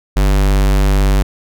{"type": "tone", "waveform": "square", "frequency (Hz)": 49, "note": "G1", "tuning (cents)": 0, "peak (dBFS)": -10, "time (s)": [0.16, 1.23], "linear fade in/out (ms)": 10, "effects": []}